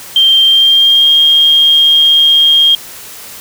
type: tone with pitch glide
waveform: sine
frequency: 3162 to 3228 Hz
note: G7 to G#7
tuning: +14 to -50 cents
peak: -4 dBFS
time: 0.16-2.75 s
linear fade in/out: 2 ms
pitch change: +36 cents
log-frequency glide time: 0.43-1.09 s
effects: white hiss -30 dBFS RMS until 3.4 s